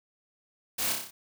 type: noise with echo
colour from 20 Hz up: white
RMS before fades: -31 dBFS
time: 0.78-0.93 s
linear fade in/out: 10 ms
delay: 30 ms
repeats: 6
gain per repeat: -3 dB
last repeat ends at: 1.11 s
effects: none